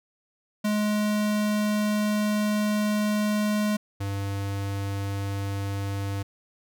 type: tone pair in turn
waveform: square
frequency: 210.2 / 99.2 Hz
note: G#3 / G2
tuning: +21 / +21 cents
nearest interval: octave + minor second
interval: 1300 cents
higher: first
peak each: -23 / -28 dBFS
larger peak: first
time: 0.64-3.77 / 4-6.23 s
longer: first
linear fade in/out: 10 ms
effects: none